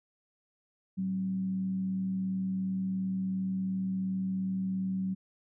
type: tone with frequency modulation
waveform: sine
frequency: 189.2 Hz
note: F#3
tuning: 39 cents sharp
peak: -29 dBFS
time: 0.97-5.15 s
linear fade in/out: 20 ms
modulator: 77.2 Hz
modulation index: 0.24
effects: none